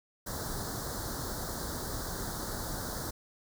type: band-stop noise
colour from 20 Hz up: pink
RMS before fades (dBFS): -37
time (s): 0.26-3.11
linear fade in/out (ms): 10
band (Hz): 1700 to 3900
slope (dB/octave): 48
effects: none